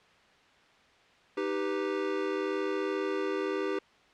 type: chord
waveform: square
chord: Eb augmented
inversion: none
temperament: equal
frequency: 311.1 / 392 / 493.9 Hz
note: Eb4 / G4 / B4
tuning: 0 / 0 / 0 cents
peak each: -36 / -32 / -37 dBFS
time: 1.37-3.79 s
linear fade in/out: 5 ms
effects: white hiss -60 dBFS RMS until 4.13 s + low-pass 3000 Hz 12 dB/octave